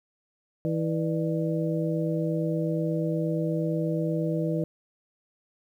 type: harmonic tone with a mistuned harmonic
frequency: 162.3 Hz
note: E3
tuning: 27 cents flat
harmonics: 1 / 2 / 3 / 4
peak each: -27 / -30 / -32 / -33 dBFS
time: 0.65-4.64 s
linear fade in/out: 0 ms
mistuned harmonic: 4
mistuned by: -150 cents
effects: 10-bit